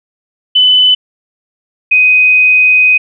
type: tone pair in turn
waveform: sine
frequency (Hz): 3009 / 2505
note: F#7 / D#7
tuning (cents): +28 / +11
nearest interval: minor third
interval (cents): 317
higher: first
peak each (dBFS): -4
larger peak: neither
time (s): 0.55-0.95 / 1.91-2.98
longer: second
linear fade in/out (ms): 10
effects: none